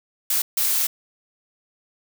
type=noise bursts at uneven times; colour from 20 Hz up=blue; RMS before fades=-21 dBFS; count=2; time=0.3-0.42 / 0.57-0.87 s; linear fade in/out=5 ms; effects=none